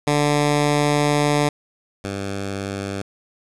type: tone pair in turn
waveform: 10% pulse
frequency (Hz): 146.83 / 98.68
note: D3 / G2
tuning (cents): 0 / +12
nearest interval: perfect fifth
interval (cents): 688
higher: first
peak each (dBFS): -8 / -17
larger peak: first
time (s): 0.07-1.49 / 2.04-3.02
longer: first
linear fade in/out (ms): 5
effects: resampled to 24000 Hz + 7-bit